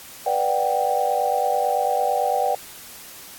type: chord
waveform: sine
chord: G major seventh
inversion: first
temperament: just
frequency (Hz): 490 / 588 / 735 / 784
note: B4 / D5 / F#5 / G5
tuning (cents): -14 / +2 / -12 / 0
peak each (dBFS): -26 / -25 / -24 / -22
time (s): 0.26-2.55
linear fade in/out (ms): 5
effects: white hiss -41 dBFS RMS until 3.38 s + AAC 64 kbps